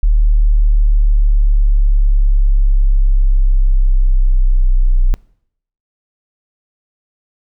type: linear sweep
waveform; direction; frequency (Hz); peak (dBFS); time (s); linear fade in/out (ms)
sine; down; 37.87 to 30.87; -7; 0.03-5.14; 0
effects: noise-tail reverb RT60 0.7 s tail -24 dB re dry